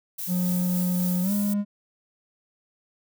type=noise with tremolo; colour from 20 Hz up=violet; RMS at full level=-32 dBFS; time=0.18-1.54 s; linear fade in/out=10 ms; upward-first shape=sine; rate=3.7 Hz; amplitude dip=25%
type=tone with pitch glide; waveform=triangle; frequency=180 to 204.4 Hz; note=F#3 to G#3; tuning=-47 to -27 cents; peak=-20 dBFS; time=0.27-1.65 s; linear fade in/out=50 ms; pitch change=+220 cents; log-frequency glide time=1.22-1.32 s
effects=none